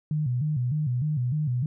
sine tone with vibrato, 137.3 Hz, C#3, 16 cents flat, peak -23 dBFS, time 0.11-1.66 s, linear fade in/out 2 ms, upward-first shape square, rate 3.3 Hz, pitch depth 180 cents each way, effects none

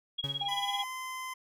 sine tone with tremolo, 3300 Hz, G#7, 12 cents flat, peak -29 dBFS, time 0.18-0.83 s, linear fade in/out 10 ms, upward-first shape sine, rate 18 Hz, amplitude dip 100%
40% pulse tone with exponential decay, 139 Hz, C#3, 5 cents sharp, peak -34 dBFS, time 0.24-0.75 s, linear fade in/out 0 ms, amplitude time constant 110 ms
triangle tone, 805 Hz, G5, 46 cents sharp, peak -32 dBFS, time 0.41-0.84 s, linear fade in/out 5 ms
25% pulse tone with pitch glide, 1000 to 1031.7 Hz, B5 to C6, +21 to -25 cents, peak -33 dBFS, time 0.48-1.34 s, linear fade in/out 10 ms, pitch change +54 cents, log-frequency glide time 0.61-0.9 s
effects none

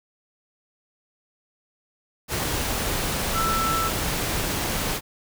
sine tone in noise, 1327 Hz, E6, 11 cents sharp, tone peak -23 dBFS, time 3.33-3.91 s, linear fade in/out 50 ms, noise pink, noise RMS -26 dBFS, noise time 2.28-5.01 s, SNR 0 dB, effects none

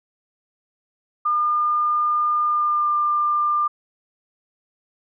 sine tone with pitch glide, 1208 to 1195.5 Hz, D6 to D6, +48 to +30 cents, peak -17 dBFS, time 1.25-3.68 s, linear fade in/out 10 ms, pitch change -18 cents, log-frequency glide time 2.44-2.92 s, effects none

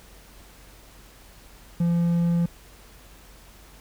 triangle tone, 170.9 Hz, F3, 37 cents flat, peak -17 dBFS, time 1.8-2.46 s, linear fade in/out 5 ms, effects added 47 Hz sine -50 dBFS peak until 3.8 s + pink hiss -51 dBFS RMS until 3.8 s

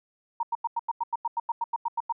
sine tone bursts, 932.3 Hz, A#5, in tune, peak -24 dBFS, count 15, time 0.4-2.125 s, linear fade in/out 5 ms, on 31 ms, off 90 ms, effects none

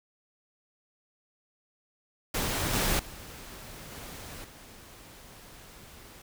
pink noise with level steps, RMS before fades -30 / -27 / -45 / -43 / -50 dBFS, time 2.34-6.22 s, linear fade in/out 5 ms, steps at 2.73 / 2.99 / 3.91 / 4.44 s, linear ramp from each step 5 ms, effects none

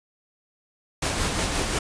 pink noise with tremolo, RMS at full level -24 dBFS, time 1.02-1.79 s, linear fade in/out 5 ms, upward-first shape sine, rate 5.7 Hz, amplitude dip 35%, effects resampled to 22050 Hz

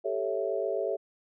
sine chord, A dominant seventh, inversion third, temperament equal, 392 / 440 / 554.4 / 659.3 Hz, G4 / A4 / C#5 / E5, 0 / 0 / 0 / 0 cents, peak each -33 dBFS, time 0.04-0.97 s, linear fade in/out 20 ms, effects none

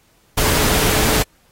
sine tone in noise, 434.5 Hz, A4, 22 cents flat, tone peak -26 dBFS, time 0.37-1.23 s, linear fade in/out 10 ms, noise pink, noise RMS -17 dBFS, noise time 0.37-1.23 s, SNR -12 dB, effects pink hiss -57 dBFS RMS until 1.51 s + AAC 48 kbps

